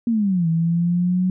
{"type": "exponential two-way sweep", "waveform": "sine", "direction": "down then up", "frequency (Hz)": [239.1, 162.5, 185.4], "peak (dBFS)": -16, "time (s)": [0.07, 1.3], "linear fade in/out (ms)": 2, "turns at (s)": 0.48, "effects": []}